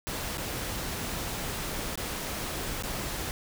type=noise with dropouts; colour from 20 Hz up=pink; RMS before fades=-34 dBFS; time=0.07-3.31 s; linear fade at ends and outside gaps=0 ms; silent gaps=0.373-0.38 / 1.956-1.975 / 2.824-2.835 s; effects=none